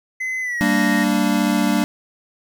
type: tone with pitch glide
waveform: triangle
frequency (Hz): 2039 to 1859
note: C7 to A#6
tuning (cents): -45 to -5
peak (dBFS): -20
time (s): 0.2-1.04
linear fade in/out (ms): 10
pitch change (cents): -160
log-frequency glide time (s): 0.41-0.64
type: chord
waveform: square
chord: G minor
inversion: none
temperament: equal with one note detuned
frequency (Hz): 196 / 230.8 / 293.7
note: G3 / Bb3 / D4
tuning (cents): 0 / -17 / 0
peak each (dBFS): -21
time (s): 0.61-1.84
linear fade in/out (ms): 0
effects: none